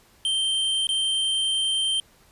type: tone with dropouts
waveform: square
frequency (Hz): 3135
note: G7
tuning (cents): -1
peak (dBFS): -22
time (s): 0.25-2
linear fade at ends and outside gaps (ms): 1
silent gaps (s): 0.87-0.89
effects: pink hiss -57 dBFS RMS until 2.31 s + resampled to 32000 Hz